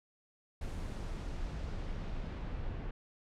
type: noise with low-pass filter sweep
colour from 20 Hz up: brown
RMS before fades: -39 dBFS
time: 0.61-2.91 s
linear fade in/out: 5 ms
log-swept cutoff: 11000 to 2600 Hz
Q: 0.84
effects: none